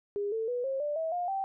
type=tone with pitch steps; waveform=sine; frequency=407.2 / 446.6 / 489.9 / 537.3 / 589.3 / 646.4 / 709 / 777.6 Hz; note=G#4 / A4 / B4 / C5 / D5 / E5 / F5 / G5; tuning=-34 / +26 / -14 / +46 / +6 / -34 / +26 / -14 cents; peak=-29 dBFS; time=0.16-1.44 s; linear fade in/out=0 ms; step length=160 ms; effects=none